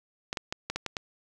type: clicks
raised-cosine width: 0.2 ms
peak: -14 dBFS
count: 7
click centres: 0.329 / 0.372 / 0.525 / 0.7 / 0.76 / 0.863 / 0.968 s
effects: none